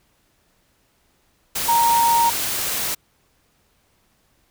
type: tone in noise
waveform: sine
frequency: 932.3 Hz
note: A#5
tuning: in tune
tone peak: -14 dBFS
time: 1.68-2.3 s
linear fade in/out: 10 ms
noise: white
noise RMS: -24 dBFS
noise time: 1.55-2.95 s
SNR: +7 dB
effects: pink hiss -63 dBFS RMS until 4.5 s